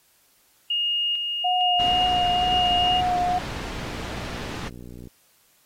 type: tone with tremolo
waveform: sine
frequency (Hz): 2850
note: F7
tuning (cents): +34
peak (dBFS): -21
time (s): 0.7-3.01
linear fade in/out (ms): 5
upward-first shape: square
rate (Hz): 1.1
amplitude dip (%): 35
type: tone with vibrato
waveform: sine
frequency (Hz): 722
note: F#5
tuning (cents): -43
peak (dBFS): -20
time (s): 1.44-3.39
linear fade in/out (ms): 10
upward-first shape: sine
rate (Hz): 2.1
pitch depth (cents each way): 20
type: low-pass noise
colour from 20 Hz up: pink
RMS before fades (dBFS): -34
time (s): 1.79-4.69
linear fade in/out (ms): 10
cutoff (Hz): 4400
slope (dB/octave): 12
type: click train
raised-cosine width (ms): 3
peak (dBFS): -28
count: 199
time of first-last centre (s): 1.8-5.073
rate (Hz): 60.5
effects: white hiss -61 dBFS RMS until 5.65 s + AAC 48 kbps